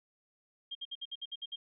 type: tone bursts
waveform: sine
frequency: 3208 Hz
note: G7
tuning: 39 cents sharp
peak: -37 dBFS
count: 9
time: 0.71-1.56 s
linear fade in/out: 10 ms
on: 42 ms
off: 59 ms
effects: none